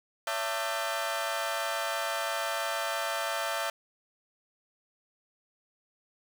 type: tone cluster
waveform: 25% pulse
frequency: 563 / 669 / 895 / 1209 / 1549 Hz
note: C#5 / E5 / A5 / D6 / G6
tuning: +27 / +25 / +29 / +50 / -21 cents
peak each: -34 / -30 / -33 / -35 / -34 dBFS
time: 0.27-3.7 s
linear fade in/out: 2 ms
effects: none